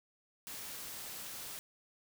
white noise, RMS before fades -45 dBFS, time 0.47-1.59 s, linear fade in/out 0 ms, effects none

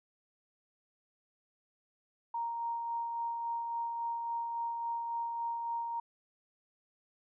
sine tone with tremolo, 932.3 Hz, A#5, in tune, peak -32 dBFS, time 2.34-6 s, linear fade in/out 5 ms, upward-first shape sine, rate 3.6 Hz, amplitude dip 30%, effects none

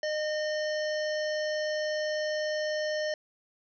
harmonic tone with a mistuned harmonic, 611 Hz, D#5, 32 cents flat, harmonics 1 / 3 / 5 / 7 / 9 / 10, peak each -29 / -36 / -44 / -45 / -42 / -49 dBFS, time 0.03-3.14 s, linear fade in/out 2 ms, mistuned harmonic 9, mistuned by -24 cents, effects none

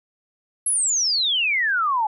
sine exponential sweep, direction down, 11175 to 831 Hz, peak -18 dBFS, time 0.66-2.07 s, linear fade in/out 5 ms, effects none

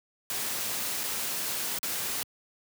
white noise with dropouts, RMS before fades -32 dBFS, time 0.3-2.23 s, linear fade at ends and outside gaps 0 ms, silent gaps 1.034-1.038 / 1.787-1.83 s, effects high-pass 100 Hz 12 dB/octave

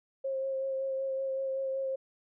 sine tone with vibrato, 535 Hz, C5, 38 cents sharp, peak -30 dBFS, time 0.24-1.96 s, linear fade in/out 10 ms, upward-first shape sine, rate 5.3 Hz, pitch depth 16 cents each way, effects none

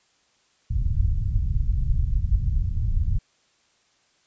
pink low-pass noise, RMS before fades -22 dBFS, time 0.7-3.19 s, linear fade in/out 5 ms, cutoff 110 Hz, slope 24 dB/octave, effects white hiss -64 dBFS RMS until 4.26 s + resampled to 16000 Hz

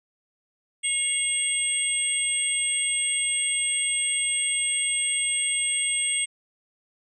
sine tone cluster, 2177 / 2812 / 3327 / 8290 Hz, C#7 / F7 / G#7 / C9, -32 / +11 / +2 / -17 cents, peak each -30 / -33 / -32 / -24 dBFS, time 0.83-6.26 s, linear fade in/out 20 ms, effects none

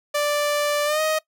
sawtooth tone with pitch glide, 587.3 to 625.8 Hz, D5 to D#5, 0 to +10 cents, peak -16 dBFS, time 0.14-1.19 s, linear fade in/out 10 ms, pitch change +110 cents, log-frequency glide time 0.85-1.01 s, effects noise-tail reverb RT60 0.1 s tail -20 dB re dry

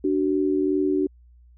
sine tone pair together, 293.7 / 376.2 Hz, D4 / F#4, 0 / +29 cents, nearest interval major third, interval 429 cents, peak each -22 / -22 dBFS, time 0.04-1.07 s, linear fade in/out 5 ms, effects added 60 Hz sine -49 dBFS peak until 1.57 s

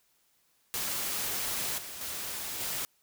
white noise with level steps, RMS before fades -33 / -42 / -37 / -34 dBFS, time 0.74-2.85 s, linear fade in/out 0 ms, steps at 1.78 / 2.01 / 2.6 s, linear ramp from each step 2 ms, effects white hiss -70 dBFS RMS until 3.02 s

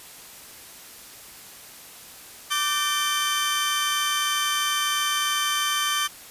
sawtooth tone cluster, 1173 / 1537 / 1791 / 3094 Hz, D6 / G6 / A6 / G7, -2 / -35 / +30 / -23 cents, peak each -22 / -29 / -28 / -23 dBFS, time 2.5-6.08 s, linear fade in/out 20 ms, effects white hiss -44 dBFS RMS until 6.3 s + resampled to 32000 Hz

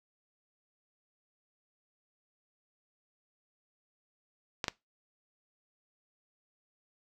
clicks, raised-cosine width 0.2 ms, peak -14 / -12 dBFS, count 2, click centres 4.642 / 4.682 s, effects noise-tail reverb RT60 0.2 s tail -21 dB re dry

